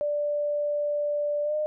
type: tone with pitch glide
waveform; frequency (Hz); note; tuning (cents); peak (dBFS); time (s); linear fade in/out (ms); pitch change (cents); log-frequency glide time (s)
sine; 587.3 to 608; D5 to D#5; 0 to -40; -24; 0.01-1.66; 0; +60; 1.43-1.55
effects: none